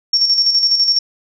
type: tone with tremolo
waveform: sine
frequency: 5490 Hz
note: F8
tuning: 31 cents flat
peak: -9 dBFS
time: 0.13-0.99 s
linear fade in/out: 5 ms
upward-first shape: square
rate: 12 Hz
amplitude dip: 50%
effects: none